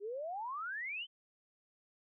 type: exponential sweep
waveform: sine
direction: up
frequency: 389.2 to 3136 Hz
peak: -38 dBFS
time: 0-1.07 s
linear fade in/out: 50 ms
effects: none